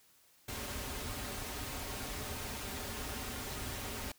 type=noise with comb filter; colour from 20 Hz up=pink; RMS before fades=-41 dBFS; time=0.48-4.12 s; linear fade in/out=5 ms; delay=6 ms; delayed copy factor=-0.6; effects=white hiss -66 dBFS RMS until 4.18 s